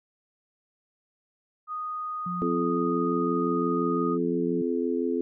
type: tone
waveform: sine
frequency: 1240 Hz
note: D#6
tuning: 6 cents flat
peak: -30 dBFS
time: 1.67-4.18 s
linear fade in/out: 50 ms
type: tone with pitch glide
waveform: sine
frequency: 177.8 to 176.37 Hz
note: F3 to F3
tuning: +31 to +17 cents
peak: -31 dBFS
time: 2.26-4.62 s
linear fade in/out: 5 ms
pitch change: -14 cents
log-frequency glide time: 3.37-3.94 s
type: harmonic tone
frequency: 85.8 Hz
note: F2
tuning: 30 cents flat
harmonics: 3 / 4 / 5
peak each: -28 / -29 / -29 dBFS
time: 2.42-5.21 s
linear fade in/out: 0 ms
effects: none